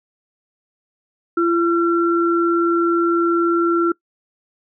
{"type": "tone pair together", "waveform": "sine", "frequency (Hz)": [339.8, 1359], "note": ["F4", "F6"], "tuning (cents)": [-47, -48], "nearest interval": "2 octaves", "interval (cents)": 2399, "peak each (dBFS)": [-15, -19], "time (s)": [1.37, 3.92], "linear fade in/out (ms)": 5, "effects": ["noise-tail reverb RT60 0.1 s tail -22 dB re dry"]}